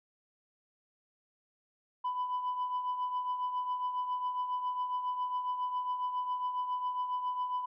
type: tone with tremolo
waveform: sine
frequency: 997 Hz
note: B5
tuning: 16 cents sharp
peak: -27 dBFS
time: 2.04-7.66 s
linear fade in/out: 10 ms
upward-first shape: triangle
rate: 7.3 Hz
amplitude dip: 65%
effects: tanh soft clip ceiling -28 dBFS